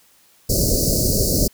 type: band-stop noise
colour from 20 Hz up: pink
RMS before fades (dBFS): -18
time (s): 0.49-1.48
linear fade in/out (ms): 10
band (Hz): 630 to 4400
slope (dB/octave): 96
effects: white hiss -55 dBFS RMS until 1.53 s